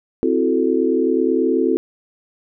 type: chord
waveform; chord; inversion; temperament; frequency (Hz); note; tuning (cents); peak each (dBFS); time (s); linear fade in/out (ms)
sine; F# half-diminished seventh; second; equal; 261.6 / 329.6 / 370 / 440; C4 / E4 / F#4 / A4; 0 / 0 / 0 / 0; -20; 0.23-1.77; 0
effects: none